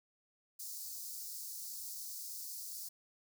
white high-pass noise, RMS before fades -45 dBFS, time 0.59-2.89 s, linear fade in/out 10 ms, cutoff 4500 Hz, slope 48 dB/octave, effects none

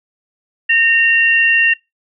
sine tone pair together, 1838.8 / 2757 Hz, A#6 / F7, -24 / -23 cents, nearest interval perfect fifth, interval 701 cents, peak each -12 dBFS, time 0.69-1.74 s, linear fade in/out 10 ms, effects noise-tail reverb RT60 0.2 s tail -22 dB re dry

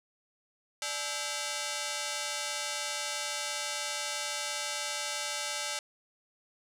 5% pulse ring-modulated tone, 723 Hz, F#5, 40 cents flat, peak -18 dBFS, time 0.82-5.79 s, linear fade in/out 2 ms, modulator 134 Hz, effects low-pass 11000 Hz 12 dB/octave + 9-bit

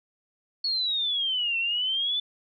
sine exponential two-way sweep, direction down then up, 4400 to 2685 to 3525 Hz, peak -24 dBFS, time 0.64-2.2 s, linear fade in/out 5 ms, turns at 1.58 s, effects none

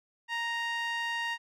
sawtooth tone with band-pass filter, 932.3 Hz, A#5, in tune, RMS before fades -33 dBFS, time 0.28-1.38 s, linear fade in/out 50 ms, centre 2100 Hz, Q 1.6, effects none

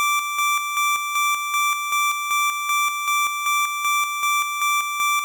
25% pulse tone with tremolo, 1171 Hz, D6, 5 cents flat, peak -14 dBFS, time 0-5.24 s, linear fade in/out 0 ms, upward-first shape square, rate 2.6 Hz, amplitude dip 50%, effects none

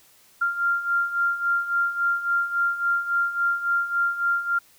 sine beating tone pair, 1389 / 1392.6 Hz, F6 / F6, -10 / -5 cents, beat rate 3.6 Hz, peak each -27 / -22 dBFS, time 0.41-4.59 s, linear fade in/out 10 ms, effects white hiss -56 dBFS RMS until 4.78 s

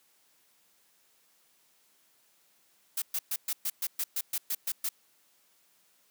blue noise bursts, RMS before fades -31 dBFS, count 12, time 2.97-4.89 s, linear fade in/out 5 ms, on 50 ms, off 120 ms, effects white hiss -67 dBFS RMS until 6.1 s + high-pass 150 Hz 12 dB/octave

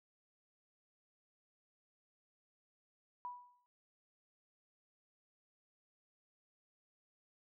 sine tone with exponential decay, 981 Hz, B5, 12 cents flat, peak -39 dBFS, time 3.25-3.66 s, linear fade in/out 0 ms, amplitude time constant 87 ms, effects none

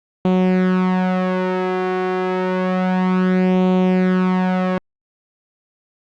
sawtooth tone with flanger, 184.5 Hz, F#3, 5 cents flat, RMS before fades -17 dBFS, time 0.25-4.78 s, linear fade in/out 2 ms, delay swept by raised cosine 0.29 to 2.59 ms, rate 0.29 Hz, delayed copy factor +0.65, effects low-pass 2000 Hz 12 dB/octave + Opus 48 kbps

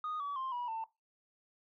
sine tone with pitch steps, 1237 / 1140.9 / 1052.3 / 970.5 / 895.1 Hz, D#6 / C#6 / C6 / B5 / A5, -10 / +50 / +10 / -31 / +29 cents, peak -34 dBFS, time 0.04-0.84 s, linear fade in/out 2 ms, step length 160 ms, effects noise-tail reverb RT60 0.2 s tail -18 dB re dry + tanh soft clip ceiling -33 dBFS

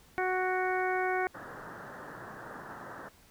harmonic tone, 370 Hz, F#4, in tune, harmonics 1 / 2 / 3 / 4 / 5 / 6, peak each -32 / -32 / -39 / -35 / -39 / -39 dBFS, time 0.18-1.27 s, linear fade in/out 0 ms
white band-pass noise, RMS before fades -45 dBFS, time 1.34-3.09 s, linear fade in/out 10 ms, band 100 to 1800 Hz, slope 96 dB/octave
effects pink hiss -60 dBFS RMS until 3.3 s

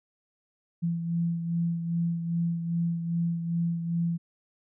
sine beating tone pair, 168.7 / 171.2 Hz, E3 / F3, +40 / -34 cents, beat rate 2.5 Hz, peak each -26 / -35 dBFS, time 0.82-4.18 s, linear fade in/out 20 ms, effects none

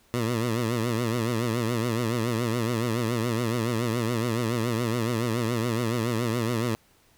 15% pulse tone with vibrato, 116.54 Hz, A#2, in tune, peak -18 dBFS, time 0.14-6.75 s, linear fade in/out 0 ms, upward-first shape triangle, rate 7.1 Hz, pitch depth 130 cents each way, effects pink hiss -61 dBFS RMS until 7.17 s

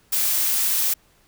blue noise, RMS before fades -21 dBFS, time 0.12-0.94 s, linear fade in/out 10 ms, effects pink hiss -59 dBFS RMS until 1.27 s

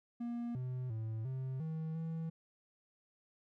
triangle tone with pitch steps, 237.2 / 127.1 / 110.9 / 131.1 / 159.4 / 162.7 Hz, A#3 / C3 / A2 / C3 / D#3 / E3, +30 / -50 / +14 / +4 / +42 / -22 cents, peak -35 dBFS, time 0.2-2.3 s, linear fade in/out 10 ms, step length 350 ms, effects none

